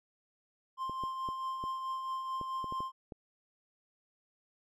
triangle tone with tremolo, 1051 Hz, C6, 7 cents sharp, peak -31 dBFS, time 0.77-2.92 s, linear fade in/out 50 ms, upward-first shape triangle, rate 4.6 Hz, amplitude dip 45%
clicks, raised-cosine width 2 ms, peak -30 dBFS, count 9, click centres 0.896 / 1.037 / 1.288 / 1.639 / 2.413 / 2.643 / 2.724 / 2.805 / 3.122 s
effects none

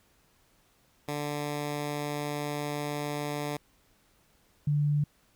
10% pulse / sine tone pair in turn, 146.83 / 146.83 Hz, D3 / D3, 0 / 0 cents, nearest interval unison, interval 0 cents, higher neither, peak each -23 dBFS, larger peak neither, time 1.08-3.57 / 4.67-5.04 s, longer first, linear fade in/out 5 ms, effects pink hiss -66 dBFS RMS until 5.35 s

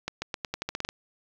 accelerating click train, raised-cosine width 0.2 ms, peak -13 dBFS, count 11, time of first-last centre 0.08-0.889 s, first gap 140 ms, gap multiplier 0.87, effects low-pass 7000 Hz 12 dB/octave + 7-bit

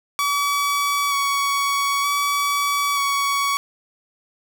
sawtooth tone with vibrato, 1132 Hz, C#6, 36 cents sharp, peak -15 dBFS, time 0.19-3.57 s, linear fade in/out 0 ms, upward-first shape square, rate 0.54 Hz, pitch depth 14 cents each way, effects none

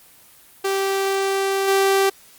sawtooth tone with level steps, 390 Hz, G4, 9 cents flat, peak -15 / -11 dBFS, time 0.64-2.1 s, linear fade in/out 10 ms, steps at 1.67 s, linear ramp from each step 20 ms, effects white hiss -49 dBFS RMS until 2.38 s + Opus 24 kbps

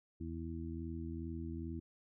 harmonic tone, 82.41 Hz, E2, in tune, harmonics 1 / 2 / 3 / 4, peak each -43 / -48 / -46 / -46 dBFS, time 0.2-1.8 s, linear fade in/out 10 ms, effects none

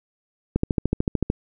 click train, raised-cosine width 3 ms, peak -7 dBFS, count 11, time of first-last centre 0.56-1.301 s, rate 13.5 Hz, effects none

